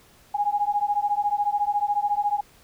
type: beating tone pair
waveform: sine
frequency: 817 / 831 Hz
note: G#5 / G#5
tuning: -29 / +1 cents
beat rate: 14 Hz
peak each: -24 dBFS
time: 0.34-2.41 s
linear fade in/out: 10 ms
effects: pink hiss -55 dBFS RMS until 2.63 s